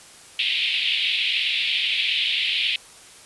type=band-pass noise; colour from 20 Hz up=white; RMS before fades=-23 dBFS; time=0.39-2.76 s; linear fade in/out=2 ms; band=2300 to 3700 Hz; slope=48 dB/octave; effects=white hiss -46 dBFS RMS until 3.25 s + resampled to 24000 Hz